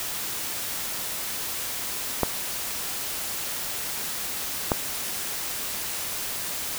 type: clicks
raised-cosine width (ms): 1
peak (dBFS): -6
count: 2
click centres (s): 2.233 / 4.718
effects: white hiss -31 dBFS RMS until 6.78 s